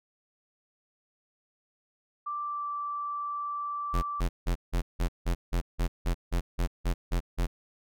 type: tone with pitch glide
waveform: sine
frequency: 1174.7 to 1165.9 Hz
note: D6 to D6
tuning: 0 to -13 cents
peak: -31 dBFS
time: 2.26-4.21 s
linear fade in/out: 10 ms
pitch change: -13 cents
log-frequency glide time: 2.42-2.67 s
type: tone bursts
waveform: square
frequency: 43.65 Hz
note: F1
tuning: in tune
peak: -25 dBFS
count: 14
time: 3.93-7.47 s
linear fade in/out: 20 ms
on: 95 ms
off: 170 ms
effects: none